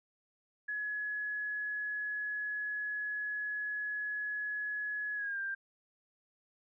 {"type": "tone with pitch glide", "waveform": "sine", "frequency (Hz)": [1691, 1586.9], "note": ["G#6", "G6"], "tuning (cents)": [31, 21], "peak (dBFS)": -34, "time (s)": [0.68, 5.55], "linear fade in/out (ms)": 10, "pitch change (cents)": -110, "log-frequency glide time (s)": [5.15, 5.39], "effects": []}